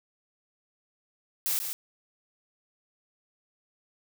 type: noise with echo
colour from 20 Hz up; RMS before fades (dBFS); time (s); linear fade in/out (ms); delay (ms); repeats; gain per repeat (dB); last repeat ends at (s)
blue; -28; 1.46-1.59; 0; 140; 1; -6; 1.73
effects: none